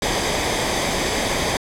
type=noise with comb filter; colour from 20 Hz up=pink; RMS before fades=-21 dBFS; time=0.02-1.57 s; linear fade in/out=2 ms; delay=0.72 ms; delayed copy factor=-0.55; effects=low-pass 8000 Hz 12 dB/octave